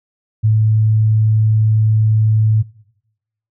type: tone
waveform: sine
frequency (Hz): 109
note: A2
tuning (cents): -16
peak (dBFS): -9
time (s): 0.43-2.63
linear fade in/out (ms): 20
effects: noise-tail reverb RT60 0.9 s tail -23 dB re dry